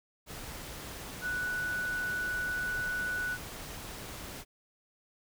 sine tone in noise, 1480 Hz, F#6, in tune, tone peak -31 dBFS, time 1.21-3.38 s, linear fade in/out 50 ms, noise pink, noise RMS -43 dBFS, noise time 0.26-4.45 s, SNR +9 dB, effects none

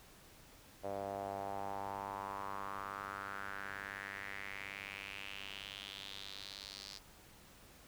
sawtooth tone with band-pass filter sweep, 98.9 Hz, G2, 16 cents sharp, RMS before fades -45 dBFS, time 0.83-6.99 s, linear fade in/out 20 ms, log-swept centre 610 to 4800 Hz, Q 4, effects pink hiss -60 dBFS RMS until 7.87 s

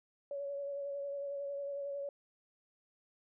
sine tone with vibrato, 563 Hz, C#5, 27 cents sharp, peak -37 dBFS, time 0.31-2.09 s, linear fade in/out 2 ms, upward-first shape sine, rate 11 Hz, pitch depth 22 cents each way, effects none

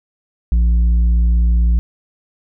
sine tone with tanh clipping, 57.9 Hz, A#1, 11 cents flat, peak -11 dBFS, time 0.52-1.79 s, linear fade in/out 0 ms, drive 5 dB, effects none

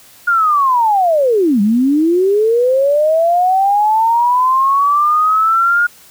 sine linear two-way sweep, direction down then up, 1433 to 196 to 1433 Hz, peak -9 dBFS, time 0.27-5.87 s, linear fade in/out 10 ms, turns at 1.61 s, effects white hiss -43 dBFS RMS until 6.1 s

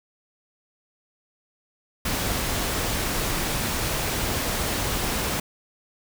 pink noise, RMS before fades -26 dBFS, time 2.05-5.4 s, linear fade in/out 5 ms, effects none

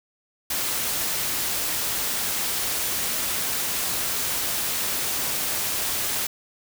white noise, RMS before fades -26 dBFS, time 0.5-6.27 s, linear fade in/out 5 ms, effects none

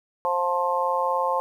harmonic tone, 176.4 Hz, F3, 18 cents sharp, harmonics 3 / 4 / 5 / 6, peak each -26 / -32 / -25 / -26 dBFS, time 0.25-1.4 s, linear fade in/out 0 ms, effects 9-bit

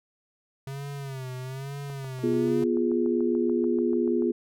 square tone with vibrato, 134.4 Hz, C3, 47 cents sharp, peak -34 dBFS, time 0.67-2.64 s, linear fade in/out 2 ms, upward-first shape sine, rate 1.1 Hz, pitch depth 92 cents each way
click train, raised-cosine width 1 ms, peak -31 dBFS, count 17, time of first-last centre 1.9-4.222 s, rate 6.89 Hz
sine chord, F diminished, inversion second, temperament equal with one note detuned, 244.8 / 349.2 / 415.3 Hz, Cb4 / F4 / Ab4, -15 / 0 / 0 cents, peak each -26 / -25 / -28 dBFS, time 2.23-4.32 s, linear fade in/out 10 ms
effects none

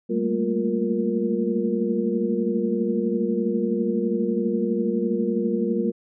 sine tone cluster, 196.2 / 219.3 / 231.4 / 353.3 / 468 Hz, G3 / A3 / A#3 / F4 / A#4, +2 / -6 / -13 / +20 / +7 cents, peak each -27 dBFS, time 0.09-5.92 s, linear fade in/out 20 ms, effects none

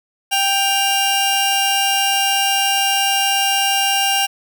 sawtooth tone pair together, 787.1 / 2808 Hz, G5 / F7, +7 / +9 cents, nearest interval octave + minor seventh, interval 2202 cents, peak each -14 dBFS, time 0.31-4.27 s, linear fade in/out 20 ms, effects none

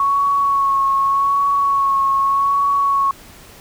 sine tone with vibrato, 1107 Hz, C#6, 3 cents flat, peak -13 dBFS, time 0-3.11 s, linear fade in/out 2 ms, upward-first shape sine, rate 0.84 Hz, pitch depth 22 cents each way, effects pink hiss -42 dBFS RMS until 3.6 s

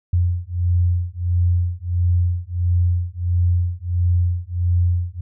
sine beating tone pair, 87.31 / 88.81 Hz, F2 / F2, 0 / +30 cents, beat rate 1.5 Hz, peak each -19 dBFS, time 0.13-5.21 s, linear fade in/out 5 ms, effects none

